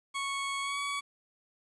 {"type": "tone with pitch glide", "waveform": "20% pulse", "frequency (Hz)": [1106, 1131.2], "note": ["C#6", "C#6"], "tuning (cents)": [-4, 35], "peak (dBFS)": -27, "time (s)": [0.14, 1.01], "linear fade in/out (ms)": 20, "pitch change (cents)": 39, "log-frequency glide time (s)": [0.61, 0.79], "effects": ["resampled to 22050 Hz", "10-bit"]}